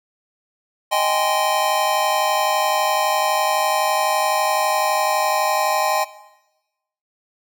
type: chord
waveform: square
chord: Ab major seventh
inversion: second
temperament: just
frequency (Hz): 623 / 778.7 / 830.6 / 1038.3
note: Eb5 / G5 / Ab5 / C6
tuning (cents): +2 / -12 / 0 / -14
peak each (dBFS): -23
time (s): 0.91-6.05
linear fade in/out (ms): 20
effects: noise-tail reverb RT60 1.0 s tail -17 dB re dry